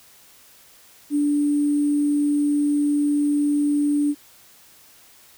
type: tone with sample-and-hold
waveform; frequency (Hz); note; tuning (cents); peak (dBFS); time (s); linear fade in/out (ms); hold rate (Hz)
sine; 291.6; D4; -12; -17; 1.1-4.15; 50; 8820
effects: white hiss -51 dBFS RMS until 5.37 s